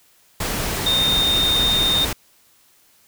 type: tone in noise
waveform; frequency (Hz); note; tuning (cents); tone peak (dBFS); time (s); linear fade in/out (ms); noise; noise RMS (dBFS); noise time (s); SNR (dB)
sine; 3660; A#7; -32; -16; 0.86-2.05; 5; pink; -24; 0.4-2.13; +5
effects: white hiss -56 dBFS RMS until 3.07 s